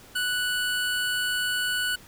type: tone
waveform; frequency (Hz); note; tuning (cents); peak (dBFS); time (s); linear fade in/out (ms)
25% pulse; 1480; F#6; 0; -21; 0.15-1.96; 10
effects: pink hiss -50 dBFS RMS until 2.07 s